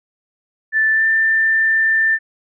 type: tone with pitch glide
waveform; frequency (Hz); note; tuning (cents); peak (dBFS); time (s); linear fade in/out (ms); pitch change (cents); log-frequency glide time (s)
sine; 1760 to 1783.5; A6 to A6; 0 to +23; -12; 0.72-2.19; 50; +23; 0.92-1.05
effects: none